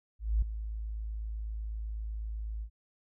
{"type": "tone with ADSR envelope", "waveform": "sine", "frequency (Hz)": 54, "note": "A1", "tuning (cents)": -32, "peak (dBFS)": -22, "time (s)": [0.19, 2.7], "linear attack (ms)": 230, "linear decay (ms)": 5, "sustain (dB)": -12, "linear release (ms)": 79, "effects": []}